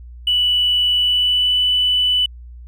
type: tone with pitch glide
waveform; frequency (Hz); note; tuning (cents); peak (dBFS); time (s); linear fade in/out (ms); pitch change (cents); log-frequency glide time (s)
triangle; 2960 to 2984; F#7 to F#7; 0 to +14; -10; 0.27-2.26; 5; +14; 0.96-1.59
effects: tanh soft clip ceiling -11 dBFS + added 60 Hz sine -34 dBFS peak until 2.67 s